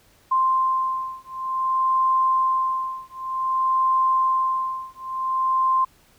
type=beating tone pair; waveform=sine; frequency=1046.5 / 1047.04 Hz; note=C6 / C6; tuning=0 / +1 cents; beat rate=0.54 Hz; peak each=-22 dBFS; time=0.31-5.85 s; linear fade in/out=10 ms; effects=pink hiss -57 dBFS RMS until 6.18 s